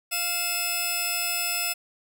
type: tone pair together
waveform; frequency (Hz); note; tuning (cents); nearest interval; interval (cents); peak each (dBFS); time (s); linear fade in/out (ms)
10% pulse; 698.5 / 2602; F5 / E7; 0 / -23; octave + major seventh; 2277; -24 / -17; 0.11-1.74; 20
effects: none